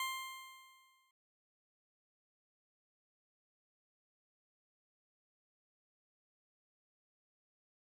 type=tone with exponential decay; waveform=20% pulse; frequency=1053 Hz; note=C6; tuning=11 cents sharp; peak=-30 dBFS; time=0-1.11 s; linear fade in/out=2 ms; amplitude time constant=240 ms; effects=none